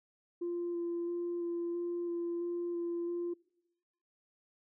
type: tone with vibrato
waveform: sine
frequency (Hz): 344.9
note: F4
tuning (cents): -22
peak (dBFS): -32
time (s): 0.41-3.34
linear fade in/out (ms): 10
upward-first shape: square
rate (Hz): 1.5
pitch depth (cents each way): 10
effects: noise-tail reverb RT60 1.0 s tail -26 dB re dry + tanh soft clip ceiling -30 dBFS